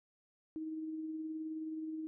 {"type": "tone with tremolo", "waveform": "sine", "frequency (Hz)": 315.5, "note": "D#4", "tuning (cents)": 24, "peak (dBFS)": -37, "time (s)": [0.56, 2.07], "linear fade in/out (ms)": 0, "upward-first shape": "sine", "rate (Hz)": 19, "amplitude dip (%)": 30, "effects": []}